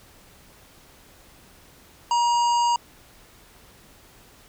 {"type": "harmonic tone with a mistuned harmonic", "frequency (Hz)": 950, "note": "A#5", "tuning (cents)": 33, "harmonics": [1, 3, 5, 7, 8], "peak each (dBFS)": [-18, -32, -34, -37, -37], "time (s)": [2.11, 2.76], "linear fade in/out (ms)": 2, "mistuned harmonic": 7, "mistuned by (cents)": -39, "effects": ["pink hiss -52 dBFS RMS until 4.48 s"]}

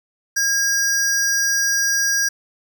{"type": "tone pair together", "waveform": "square", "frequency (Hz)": [1622, 5780], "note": ["G#6", "F#8"], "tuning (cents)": [-41, -41], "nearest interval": "octave + minor seventh", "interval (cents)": 2200, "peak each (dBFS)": -20, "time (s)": [0.36, 2.29], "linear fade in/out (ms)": 10, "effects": []}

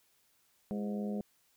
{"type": "harmonic tone with a mistuned harmonic", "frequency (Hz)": 103.5, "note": "G#2", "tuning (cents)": -5, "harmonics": [2, 3, 4, 5, 6, 7], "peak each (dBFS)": [-34, -49, -43, -45, -48, -51], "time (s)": [0.71, 1.21], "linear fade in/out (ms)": 0, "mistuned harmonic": 3, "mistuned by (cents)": 120, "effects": ["white hiss -71 dBFS RMS until 1.56 s"]}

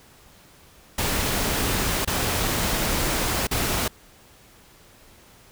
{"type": "noise with dropouts", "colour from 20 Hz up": "pink", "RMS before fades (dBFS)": -24, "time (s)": [0.98, 3.88], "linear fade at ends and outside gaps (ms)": 5, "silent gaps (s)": [[2.049, 2.074], [3.471, 3.511]], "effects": ["pink hiss -52 dBFS RMS until 5.51 s"]}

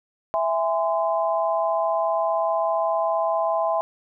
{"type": "chord", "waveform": "sine", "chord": "E augmented", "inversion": "none", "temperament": "just", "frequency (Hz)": [659.3, 824.1, 1030.1], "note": ["E5", "G#5", "B#5"], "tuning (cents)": [0, -14, -27], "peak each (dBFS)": [-22, -26, -26], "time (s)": [0.34, 3.81], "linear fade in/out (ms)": 0, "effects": []}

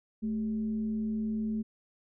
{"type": "tone with frequency modulation", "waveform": "sine", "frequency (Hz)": 217.8, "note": "A3", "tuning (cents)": -17, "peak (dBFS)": -29, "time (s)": [0.22, 1.63], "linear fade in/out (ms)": 20, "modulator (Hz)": 177, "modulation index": 0.26, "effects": []}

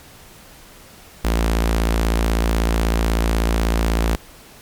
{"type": "tone with notch filter", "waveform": "sawtooth", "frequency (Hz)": 56.2, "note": "A1", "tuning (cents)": 37, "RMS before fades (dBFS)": -18, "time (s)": [1.24, 4.16], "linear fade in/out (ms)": 10, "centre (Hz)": 110, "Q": 1.3, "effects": ["pink hiss -44 dBFS RMS until 4.61 s", "MP3 96 kbps"]}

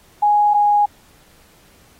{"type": "tone pair in turn", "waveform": "sine", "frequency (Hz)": [830.6, 826.5], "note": ["G#5", "G#5"], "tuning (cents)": [0, -9], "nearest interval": "unison", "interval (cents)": 9, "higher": "first", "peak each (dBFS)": -11, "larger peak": "neither", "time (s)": [[0.22, 0.54], [0.54, 0.86]], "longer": "neither", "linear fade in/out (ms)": 10, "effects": ["pink hiss -52 dBFS RMS until 1.99 s", "AAC 48 kbps"]}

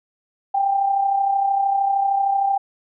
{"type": "tone with amplitude modulation", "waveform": "sine", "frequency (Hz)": 790, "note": "G5", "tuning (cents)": 13, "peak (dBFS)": -14, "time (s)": [0.54, 2.58], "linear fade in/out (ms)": 10, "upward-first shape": "sine", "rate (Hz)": 33.1, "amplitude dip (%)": 50, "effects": []}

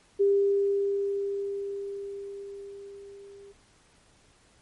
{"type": "tone with level ramp", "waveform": "sine", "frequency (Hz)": 398.9, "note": "G4", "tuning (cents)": 30, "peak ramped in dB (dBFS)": [-18, -46], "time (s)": [0.19, 3.53], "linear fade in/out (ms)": 20, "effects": ["pink hiss -61 dBFS RMS until 4.61 s", "MP3 48 kbps"]}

